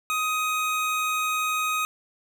square tone pair together, 1254 / 2508 Hz, D#6 / D#7, +13 / +13 cents, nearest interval octave, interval 1200 cents, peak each -26 / -29 dBFS, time 0.1-1.85 s, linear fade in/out 0 ms, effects none

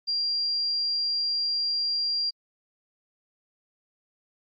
sine tone, 4764 Hz, D8, 24 cents sharp, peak -24 dBFS, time 0.07-2.31 s, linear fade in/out 20 ms, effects AAC 32 kbps

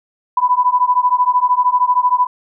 sine beating tone pair, 987.8 / 1000.8 Hz, B5 / B5, 0 / +23 cents, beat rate 13 Hz, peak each -14 dBFS, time 0.37-2.27 s, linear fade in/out 5 ms, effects none

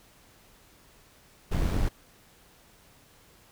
brown noise with amplitude modulation, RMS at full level -24 dBFS, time 1.51-1.89 s, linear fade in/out 10 ms, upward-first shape sine, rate 91 Hz, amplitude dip 40%, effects pink hiss -58 dBFS RMS until 3.51 s

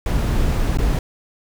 brown noise with dropouts, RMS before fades -18 dBFS, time 0.06-0.99 s, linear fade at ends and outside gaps 2 ms, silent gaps 0.773-0.785 s, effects none

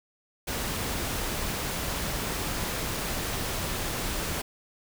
pink noise, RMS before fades -31 dBFS, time 0.47-4.42 s, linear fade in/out 10 ms, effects none

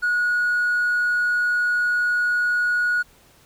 triangle tone, 1454 Hz, F#6, 31 cents flat, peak -15 dBFS, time 0.02-3.03 s, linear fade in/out 20 ms, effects tanh soft clip ceiling -14 dBFS + pink hiss -54 dBFS RMS until 3.45 s

